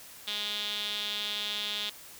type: tone with band-pass filter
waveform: sawtooth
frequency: 207.7 Hz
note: G#3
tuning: in tune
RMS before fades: -34 dBFS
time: 0.27-1.9 s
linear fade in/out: 10 ms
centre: 3500 Hz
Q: 5.9
effects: white hiss -49 dBFS RMS until 2.19 s